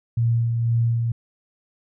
sine tone with tremolo, 116.54 Hz, A#2, in tune, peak -16 dBFS, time 0.17-1.12 s, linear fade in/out 5 ms, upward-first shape sine, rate 2 Hz, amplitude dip 35%, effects none

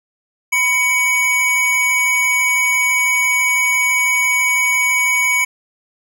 square tone pair together, 1001 / 2247 Hz, B5 / C#7, +23 / +23 cents, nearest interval octave + major second, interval 1400 cents, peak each -25 / -14 dBFS, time 0.52-5.45 s, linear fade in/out 10 ms, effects none

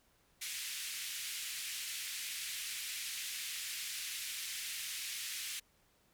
pink band-pass noise, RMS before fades -42 dBFS, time 0.41-5.6 s, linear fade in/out 10 ms, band 2100 to 14000 Hz, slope 24 dB/octave, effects pink hiss -71 dBFS RMS until 6.13 s

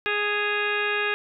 harmonic tone with a mistuned harmonic, 414.9 Hz, G#4, 2 cents flat, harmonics 1 / 2 / 3 / 4 / 5 / 6 / 7 / 8 / 9, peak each -29 / -36 / -32 / -27 / -34 / -29 / -34 / -39 / -39 dBFS, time 0.06-1.14 s, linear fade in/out 0 ms, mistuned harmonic 7, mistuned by -75 cents, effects none

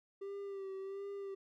triangle tone with vibrato, 392.2 Hz, G4, 1 cent sharp, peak -39 dBFS, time 0.21-1.35 s, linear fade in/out 10 ms, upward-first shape sine, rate 1.4 Hz, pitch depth 36 cents each way, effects none

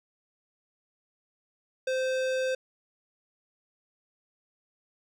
sine tone with hard clipping, 519 Hz, C5, 14 cents flat, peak -28 dBFS, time 1.87-2.55 s, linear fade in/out 5 ms, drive 18 dB, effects none

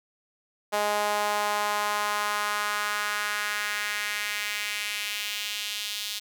sawtooth tone with high-pass filter sweep, 207.7 Hz, G#3, in tune, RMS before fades -29 dBFS, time 0.72-6.2 s, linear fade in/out 20 ms, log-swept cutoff 680 to 3600 Hz, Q 2, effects none

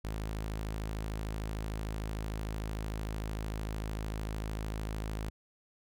sawtooth tone, 53.3 Hz, G#1, 46 cents sharp, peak -31 dBFS, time 0.04-5.3 s, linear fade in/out 10 ms, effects none

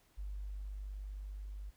sine tone with level ramp, 49.72 Hz, G1, 25 cents sharp, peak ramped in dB -39 to -42 dBFS, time 0.17-1.71 s, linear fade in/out 20 ms, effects pink hiss -70 dBFS RMS until 1.76 s

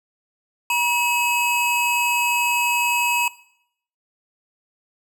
square tone pair together, 961.5 / 2567 Hz, B5 / E7, -47 / -47 cents, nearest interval octave + perfect fourth, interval 1700 cents, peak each -22 dBFS, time 0.7-3.28 s, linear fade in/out 2 ms, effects noise-tail reverb RT60 0.7 s tail -19 dB re dry

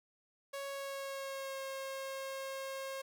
sawtooth tone with pitch glide, 554.4 to 538.3 Hz, C#5 to C5, 0 to +49 cents, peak -36 dBFS, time 0.53-3.02 s, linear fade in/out 10 ms, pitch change -51 cents, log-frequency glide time 0.66-1.61 s, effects none

